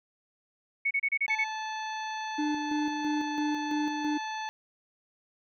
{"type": "tone bursts", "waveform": "sine", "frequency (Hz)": 2217, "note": "C#7", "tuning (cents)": 0, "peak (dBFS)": -24, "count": 7, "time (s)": [0.85, 1.443], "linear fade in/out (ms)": 10, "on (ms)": 59, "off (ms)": 30}
{"type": "harmonic tone", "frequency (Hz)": 871, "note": "A5", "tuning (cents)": -18, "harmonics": [1, 2, 3, 4, 5, 7], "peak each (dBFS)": [-34, -40, -44, -46, -48, -51], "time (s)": [1.28, 4.49], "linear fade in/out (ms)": 0}
{"type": "tone with tremolo", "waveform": "triangle", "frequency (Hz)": 299.8, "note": "D4", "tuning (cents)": 36, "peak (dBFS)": -25, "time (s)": [2.38, 4.18], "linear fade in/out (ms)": 10, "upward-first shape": "square", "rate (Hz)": 3, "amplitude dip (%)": 50}
{"effects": []}